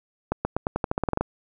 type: accelerating click train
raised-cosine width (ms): 1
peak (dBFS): -9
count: 13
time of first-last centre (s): 0.32-1.21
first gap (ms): 130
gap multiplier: 0.89
effects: none